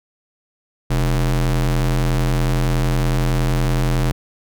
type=ring-modulated tone; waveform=square; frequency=83.8 Hz; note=E2; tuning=29 cents sharp; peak=-13 dBFS; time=0.9-4.12 s; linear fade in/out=10 ms; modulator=45.4 Hz; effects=none